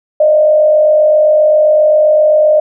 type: tone with frequency modulation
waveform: sine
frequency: 612 Hz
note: D#5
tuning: 29 cents flat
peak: -5 dBFS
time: 0.2-2.6 s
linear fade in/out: 5 ms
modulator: 47.6 Hz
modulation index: 0.47
effects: none